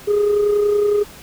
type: tone with amplitude modulation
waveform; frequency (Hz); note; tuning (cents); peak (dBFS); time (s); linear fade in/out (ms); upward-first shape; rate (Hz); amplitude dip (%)
sine; 413.4; G#4; -8; -9; 0.07-1.04; 20; sine; 30.8; 50
effects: tanh soft clip ceiling -11 dBFS + pink hiss -40 dBFS RMS until 1.22 s